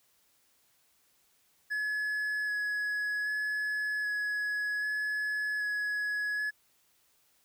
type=tone with vibrato; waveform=triangle; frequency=1692 Hz; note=G#6; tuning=32 cents sharp; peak=-28 dBFS; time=1.7-6.51 s; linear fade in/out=20 ms; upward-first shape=square; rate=0.64 Hz; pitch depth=9 cents each way; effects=white hiss -69 dBFS RMS until 7.44 s